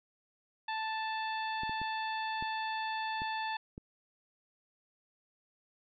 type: harmonic tone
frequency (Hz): 880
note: A5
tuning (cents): 0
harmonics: 1 / 2 / 3 / 4 / 5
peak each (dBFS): -35 / -40 / -44 / -46 / -49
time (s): 0.68-3.57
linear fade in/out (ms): 5
type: clicks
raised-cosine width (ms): 3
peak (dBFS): -31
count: 6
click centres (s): 1.634 / 1.695 / 1.816 / 2.425 / 3.219 / 3.779
effects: none